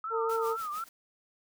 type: tone with vibrato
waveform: sine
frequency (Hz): 1266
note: D#6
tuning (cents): +30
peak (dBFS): -33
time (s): 0.04-0.84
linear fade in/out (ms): 2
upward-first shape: triangle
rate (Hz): 4.1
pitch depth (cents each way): 140
type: harmonic tone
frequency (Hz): 452.9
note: A#4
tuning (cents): -50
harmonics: 1 / 2 / 3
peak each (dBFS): -29 / -35 / -39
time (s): 0.1-0.57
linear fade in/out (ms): 50
type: noise with tremolo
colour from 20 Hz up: white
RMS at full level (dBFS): -46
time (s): 0.29-0.89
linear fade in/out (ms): 5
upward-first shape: sine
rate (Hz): 6.7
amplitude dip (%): 80
effects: none